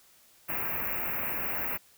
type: band-stop noise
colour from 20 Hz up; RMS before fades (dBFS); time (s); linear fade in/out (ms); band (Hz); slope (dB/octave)
white; -32; 0.48-1.78; 20; 2700 to 13000; 96
effects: white hiss -60 dBFS RMS until 1.97 s